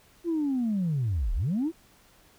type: linear two-way sweep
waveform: sine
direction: down then up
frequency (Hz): 349.2 to 32.6 to 349.2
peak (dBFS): -23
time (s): 0.24-1.72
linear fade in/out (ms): 50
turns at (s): 1.34
effects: tanh soft clip ceiling -21 dBFS + pink hiss -59 dBFS RMS until 2.38 s